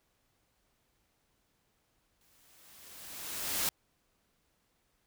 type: noise with exponential growth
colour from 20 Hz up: white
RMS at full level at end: -30 dBFS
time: 2.21-3.69 s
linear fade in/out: 1 ms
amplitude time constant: 320 ms
effects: pink hiss -75 dBFS RMS until 5.06 s